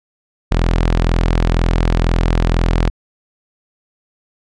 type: tone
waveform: sawtooth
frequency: 42.05 Hz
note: E1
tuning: 35 cents sharp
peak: -8 dBFS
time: 0.51-2.9 s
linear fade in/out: 10 ms
effects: low-pass 5000 Hz 12 dB/octave